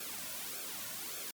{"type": "noise with flanger", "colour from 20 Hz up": "white", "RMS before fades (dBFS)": -42, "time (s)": [0, 1.31], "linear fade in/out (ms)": 5, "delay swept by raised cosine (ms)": [1, 2.5], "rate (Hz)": 1.7, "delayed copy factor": -0.75, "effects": ["MP3 96 kbps"]}